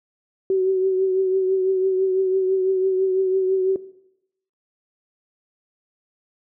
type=tone with vibrato; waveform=sine; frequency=378 Hz; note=F#4; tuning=37 cents sharp; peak=-16 dBFS; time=0.5-3.76 s; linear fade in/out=2 ms; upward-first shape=triangle; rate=6 Hz; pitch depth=35 cents each way; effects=noise-tail reverb RT60 0.8 s tail -17 dB re dry